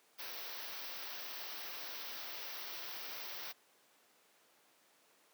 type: band-stop noise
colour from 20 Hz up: white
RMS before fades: -45 dBFS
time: 0.18-3.53 s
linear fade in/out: 20 ms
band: 5900 to 14000 Hz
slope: 96 dB/octave
effects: pink hiss -68 dBFS RMS until 5.33 s + high-pass 400 Hz 12 dB/octave